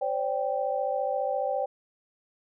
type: chord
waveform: sine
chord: C suspended second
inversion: none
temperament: equal with one note detuned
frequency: 523.3 / 577.9 / 784 Hz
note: C5 / D5 / G5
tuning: 0 / -28 / 0 cents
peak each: -30 dBFS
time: 0.01-1.66 s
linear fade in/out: 10 ms
effects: none